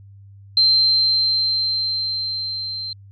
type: tone with level ramp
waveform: sine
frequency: 4128 Hz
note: C8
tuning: 24 cents flat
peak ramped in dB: -11 to -26 dBFS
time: 0.57-2.93 s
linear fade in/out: 2 ms
effects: added 99 Hz sine -41 dBFS peak until 3.11 s